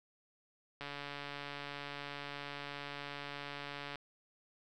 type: click train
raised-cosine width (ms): 0.3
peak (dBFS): -27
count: 451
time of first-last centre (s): 0.81-3.957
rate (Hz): 143
effects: none